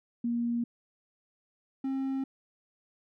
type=tone pair in turn; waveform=sine / triangle; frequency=236.4 / 267.9 Hz; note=A#3 / C4; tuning=+24 / +41 cents; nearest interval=major second; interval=217 cents; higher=second; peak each=-27 dBFS; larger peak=neither; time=0.24-0.64 / 1.84-2.24 s; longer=neither; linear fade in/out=5 ms; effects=none